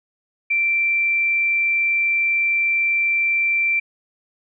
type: tone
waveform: sine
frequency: 2349 Hz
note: D7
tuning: in tune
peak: -16 dBFS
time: 0.5-3.8 s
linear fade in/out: 10 ms
effects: none